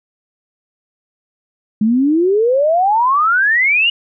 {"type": "exponential sweep", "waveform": "sine", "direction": "up", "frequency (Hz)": [207.5, 2909], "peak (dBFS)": -10, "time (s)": [1.81, 3.9], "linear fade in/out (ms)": 5, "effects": []}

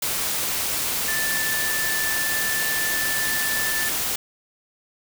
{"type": "tone in noise", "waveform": "sine", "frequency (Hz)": 1760, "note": "A6", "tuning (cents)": 0, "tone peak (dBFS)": -25, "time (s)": [1.08, 3.89], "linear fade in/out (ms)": 5, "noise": "white", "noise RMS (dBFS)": -25, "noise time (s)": [0.02, 4.16], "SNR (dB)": -3, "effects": []}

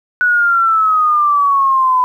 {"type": "exponential sweep", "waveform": "sine", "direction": "down", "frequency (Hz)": [1480, 1000], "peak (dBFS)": -9, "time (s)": [0.21, 2.04], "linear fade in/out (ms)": 0, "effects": ["8-bit"]}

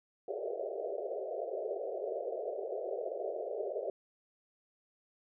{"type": "band-pass noise", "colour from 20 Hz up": "pink", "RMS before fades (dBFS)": -38, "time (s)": [0.28, 3.9], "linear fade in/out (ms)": 2, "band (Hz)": [380, 690], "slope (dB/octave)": 96, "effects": []}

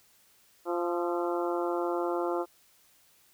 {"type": "harmonic tone with a mistuned harmonic", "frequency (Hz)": 174, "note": "F3", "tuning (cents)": -6, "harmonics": [2, 3, 4, 5, 6, 7, 8], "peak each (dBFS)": [-30, -34, -36, -38, -40, -41, -42], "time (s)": [0.65, 2.46], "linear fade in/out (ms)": 50, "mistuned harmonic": 8, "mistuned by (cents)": -41, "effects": ["white hiss -63 dBFS RMS until 3.33 s"]}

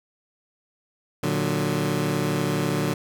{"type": "chord", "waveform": "20% pulse", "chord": "Bb augmented", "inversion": "none", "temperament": "equal with one note detuned", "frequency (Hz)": [116.54, 148.71, 185], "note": ["Bb2", "D3", "F#3"], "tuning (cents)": [0, 22, 0], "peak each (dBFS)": [-25, -20, -22], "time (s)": [1.23, 2.94], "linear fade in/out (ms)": 5, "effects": []}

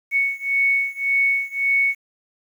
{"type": "beating tone pair", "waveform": "sine", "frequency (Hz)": [2217, 2218.8], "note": ["C#7", "C#7"], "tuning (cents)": [0, 1], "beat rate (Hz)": 1.8, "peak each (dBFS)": [-20, -21], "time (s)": [0.11, 1.95], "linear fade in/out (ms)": 50, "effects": ["8-bit"]}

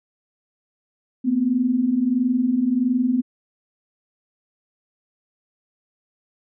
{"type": "tone pair together", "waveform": "sine", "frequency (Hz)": [233.1, 254.6], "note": ["A#3", "C4"], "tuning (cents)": [0, -47], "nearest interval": "major second", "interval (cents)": 153, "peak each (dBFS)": [-23, -18], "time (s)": [1.24, 3.22], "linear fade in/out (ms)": 20, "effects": []}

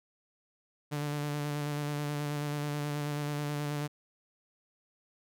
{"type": "tone with vibrato", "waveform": "sawtooth", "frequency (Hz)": 146.83, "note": "D3", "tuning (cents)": 0, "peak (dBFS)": -28, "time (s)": [0.91, 3.88], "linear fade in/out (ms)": 20, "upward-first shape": "square", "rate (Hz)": 9.3, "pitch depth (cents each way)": 17, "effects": []}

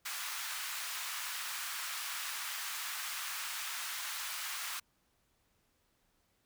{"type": "high-pass noise", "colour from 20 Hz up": "pink", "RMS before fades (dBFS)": -40, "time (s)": [0.05, 4.8], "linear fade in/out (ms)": 10, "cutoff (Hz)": 1100, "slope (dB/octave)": 24, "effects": ["pink hiss -75 dBFS RMS until 6.45 s"]}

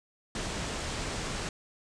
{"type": "low-pass noise", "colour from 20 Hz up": "pink", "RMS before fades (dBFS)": -35, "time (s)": [0.35, 1.49], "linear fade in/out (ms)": 2, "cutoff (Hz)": 8800, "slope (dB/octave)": 48, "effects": []}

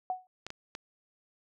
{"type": "tone with exponential decay", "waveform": "sine", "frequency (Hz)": 740, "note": "F#5", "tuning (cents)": 0, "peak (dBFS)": -26, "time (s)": [0.1, 0.27], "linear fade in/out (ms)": 1, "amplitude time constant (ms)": 35}
{"type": "clicks", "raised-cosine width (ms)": 0.2, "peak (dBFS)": -22, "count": 3, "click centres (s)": [0.466, 0.504, 0.751]}
{"effects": []}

